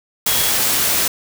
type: tone in noise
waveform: sine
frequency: 3322 Hz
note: G#7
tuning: in tune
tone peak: -25 dBFS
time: 0.27-0.51 s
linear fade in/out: 5 ms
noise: white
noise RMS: -17 dBFS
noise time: 0.26-1.08 s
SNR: -11 dB
effects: none